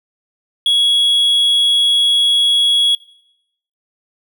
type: tone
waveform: triangle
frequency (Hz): 3340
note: G#7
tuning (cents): +9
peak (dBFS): -9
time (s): 0.66-2.95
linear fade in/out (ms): 2
effects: noise-tail reverb RT60 0.8 s tail -21 dB re dry